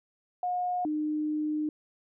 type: tone pair in turn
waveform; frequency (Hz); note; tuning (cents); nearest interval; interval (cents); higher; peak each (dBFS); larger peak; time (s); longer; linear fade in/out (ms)
sine; 720 / 304.1; F#5 / D#4; -47 / -40; octave + minor third; 1493; first; -27; neither; 0.43-0.85 / 0.85-1.69; second; 2
effects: none

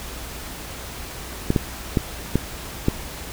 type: clicks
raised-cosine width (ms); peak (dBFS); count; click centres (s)
3; -4; 5; 1.504 / 1.562 / 1.972 / 2.356 / 2.884
effects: added 60 Hz sine -39 dBFS peak until 3.32 s + pink hiss -35 dBFS RMS until 3.32 s

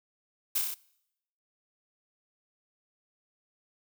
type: noise with echo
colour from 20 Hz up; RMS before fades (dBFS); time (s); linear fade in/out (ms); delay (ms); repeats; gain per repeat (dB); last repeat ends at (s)
blue; -27; 0.55-0.59; 10; 31; 5; -2; 0.745
effects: noise-tail reverb RT60 0.8 s tail -23 dB re dry

